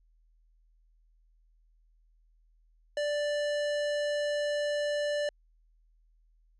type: tone with hard clipping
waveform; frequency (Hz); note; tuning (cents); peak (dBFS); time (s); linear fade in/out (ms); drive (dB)
sine; 587.3; D5; 0; -30; 2.97-5.29; 2; 17
effects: added 40 Hz sine -62 dBFS peak until 6.59 s + resampled to 24000 Hz